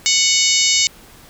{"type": "harmonic tone", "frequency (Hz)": 740, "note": "F#5", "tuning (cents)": 0, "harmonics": [3, 4, 5, 6, 7, 8, 9, 10], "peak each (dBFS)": [-21, -21, -21, -21, -21, -21, -21, -21], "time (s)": [0.06, 0.87], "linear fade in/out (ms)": 0, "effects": ["pink hiss -44 dBFS RMS until 1.29 s"]}